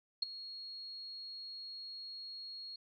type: tone with ADSR envelope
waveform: sine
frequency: 4300 Hz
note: C8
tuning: 47 cents sharp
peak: -27 dBFS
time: 0.22-2.76 s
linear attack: 8 ms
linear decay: 10 ms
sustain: -17 dB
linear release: 5 ms
effects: none